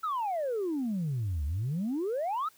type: exponential two-way sweep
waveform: sine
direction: down then up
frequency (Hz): 1347 to 69.2 to 1347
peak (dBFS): -27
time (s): 0.03-2.49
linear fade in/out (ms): 10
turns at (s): 1.45
effects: tanh soft clip ceiling -26 dBFS + white hiss -61 dBFS RMS until 2.57 s